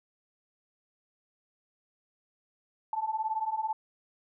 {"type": "beating tone pair", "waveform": "sine", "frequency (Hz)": [864, 882], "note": ["A5", "A5"], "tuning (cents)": [-32, 4], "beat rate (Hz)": 18, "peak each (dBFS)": [-33, -31], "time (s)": [2.93, 3.73], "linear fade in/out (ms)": 2, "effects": []}